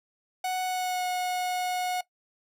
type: tone with pitch glide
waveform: 45% pulse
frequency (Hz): 740 to 728.1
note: F#5 to F#5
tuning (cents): 0 to -28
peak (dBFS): -27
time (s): 0.44-2.01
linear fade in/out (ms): 5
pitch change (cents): -28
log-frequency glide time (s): 0.63-1.05
effects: noise-tail reverb RT60 0.1 s tail -18 dB re dry